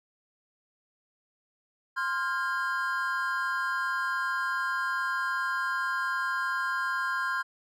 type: chord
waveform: triangle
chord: F minor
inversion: second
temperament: equal with one note detuned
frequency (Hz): 1046.5 / 1396.9 / 1619.5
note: C6 / F6 / Ab6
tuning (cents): 0 / 0 / -44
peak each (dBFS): -30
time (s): 1.96-7.43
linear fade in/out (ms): 20
effects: none